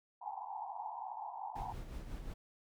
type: band-pass noise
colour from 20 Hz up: white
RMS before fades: -44 dBFS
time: 0.21-1.73 s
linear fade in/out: 10 ms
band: 750 to 950 Hz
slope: 96 dB/octave
type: noise with tremolo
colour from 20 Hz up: brown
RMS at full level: -43 dBFS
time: 1.55-2.34 s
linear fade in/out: 10 ms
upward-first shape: sine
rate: 5.5 Hz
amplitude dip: 45%
effects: none